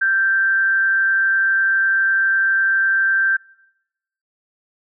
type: tone with amplitude modulation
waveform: sine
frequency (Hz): 1568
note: G6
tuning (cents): 0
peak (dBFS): -12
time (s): 0.01-3.37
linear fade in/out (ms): 10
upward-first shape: sine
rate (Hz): 192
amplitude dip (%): 40
effects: noise-tail reverb RT60 0.9 s tail -25 dB re dry